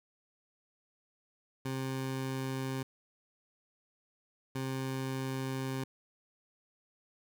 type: tone bursts at uneven times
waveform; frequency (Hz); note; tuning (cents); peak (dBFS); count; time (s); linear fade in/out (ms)
20% pulse; 132.5; C3; +22; -29; 2; 1.65-2.83 / 4.55-5.84; 5
effects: none